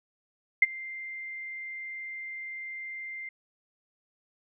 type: tone with ADSR envelope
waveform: sine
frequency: 2093 Hz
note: C7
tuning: in tune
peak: -13 dBFS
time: 0.62-3.29 s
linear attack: 5 ms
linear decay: 28 ms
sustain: -23 dB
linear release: 4 ms
effects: none